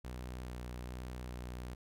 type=tone with vibrato; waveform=sawtooth; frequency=61.74 Hz; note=B1; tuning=in tune; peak=-38 dBFS; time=0.04-1.75 s; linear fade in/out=10 ms; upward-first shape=square; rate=1.2 Hz; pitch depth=12 cents each way; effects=none